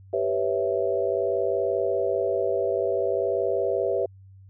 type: chord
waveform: sine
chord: C# half-diminished seventh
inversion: second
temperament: equal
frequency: 392 / 493.9 / 554.4 / 659.3 Hz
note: G4 / B4 / C#5 / E5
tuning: 0 / 0 / 0 / 0 cents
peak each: -27 / -27 / -28 / -28 dBFS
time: 0.13-4.06 s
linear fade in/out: 5 ms
effects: added 96 Hz sine -46 dBFS peak until 4.49 s